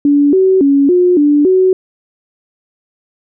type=tone with pitch steps; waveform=sine; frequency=287.3 / 378.5 / 279.5 / 358.8 / 292.5 / 373.5 Hz; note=D4 / F#4 / C#4 / F4 / D4 / F#4; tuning=-38 / +39 / +14 / +47 / -7 / +16 cents; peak=-6 dBFS; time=0.05-1.73 s; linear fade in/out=2 ms; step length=280 ms; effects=none